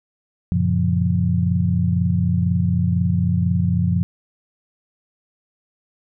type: chord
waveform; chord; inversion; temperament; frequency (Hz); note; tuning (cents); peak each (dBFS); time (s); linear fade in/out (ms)
sine; Gb major seventh; none; equal; 92.5 / 116.54 / 138.59 / 174.61; Gb2 / Bb2 / Db3 / F3; 0 / 0 / 0 / 0; -20 / -24 / -25 / -19; 0.52-4.03; 0
effects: none